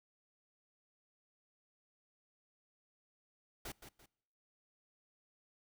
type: noise with echo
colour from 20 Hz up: pink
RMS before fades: -45 dBFS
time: 3.65-3.72 s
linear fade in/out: 5 ms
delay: 170 ms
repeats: 2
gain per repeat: -9 dB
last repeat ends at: 4.06 s
effects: noise-tail reverb RT60 0.9 s tail -25 dB re dry